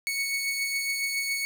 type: beating tone pair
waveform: sawtooth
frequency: 2217 / 2224.2 Hz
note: C#7 / C#7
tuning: 0 / +5 cents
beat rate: 7.2 Hz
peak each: -24 / -33 dBFS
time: 0.07-1.45 s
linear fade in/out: 0 ms
effects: none